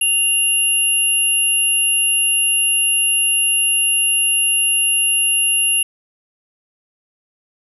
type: tone pair together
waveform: sine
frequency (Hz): 2794 / 11176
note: F7 / F9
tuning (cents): 0 / 0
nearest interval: 2 octaves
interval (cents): 2400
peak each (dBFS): -16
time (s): 0.01-5.83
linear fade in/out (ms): 5
effects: none